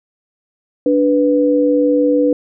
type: tone pair together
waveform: sine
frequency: 292 / 493.9 Hz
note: D4 / B4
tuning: -10 / 0 cents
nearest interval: major sixth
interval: 910 cents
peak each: -13 dBFS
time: 0.86-2.33 s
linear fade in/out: 2 ms
effects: none